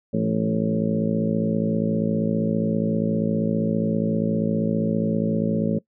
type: harmonic tone with a mistuned harmonic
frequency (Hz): 55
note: A1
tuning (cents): 0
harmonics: 2 / 3 / 4 / 5 / 6 / 7 / 8 / 9 / 10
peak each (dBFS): -32 / -25 / -23 / -33 / -32 / -37 / -29 / -39 / -29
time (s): 0.13-5.79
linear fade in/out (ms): 10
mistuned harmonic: 3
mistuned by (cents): +43
effects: noise-tail reverb RT60 0.1 s tail -21 dB re dry